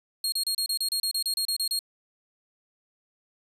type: tone bursts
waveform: sawtooth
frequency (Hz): 4266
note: C8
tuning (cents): +33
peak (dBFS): -22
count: 14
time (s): 0.24-1.791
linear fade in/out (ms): 2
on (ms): 82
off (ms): 31
effects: resampled to 32000 Hz